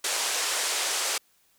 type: band-pass noise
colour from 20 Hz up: white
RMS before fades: -28 dBFS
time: 0.04-1.18 s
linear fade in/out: 5 ms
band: 400 to 9100 Hz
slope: 24 dB/octave
effects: white hiss -65 dBFS RMS until 1.58 s